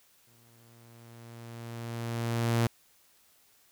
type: tone with exponential growth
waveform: sawtooth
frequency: 116.6 Hz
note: A#2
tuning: 1 cent sharp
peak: -19 dBFS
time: 0.27-2.67 s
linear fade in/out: 5 ms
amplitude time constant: 520 ms
effects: white hiss -64 dBFS RMS until 3.71 s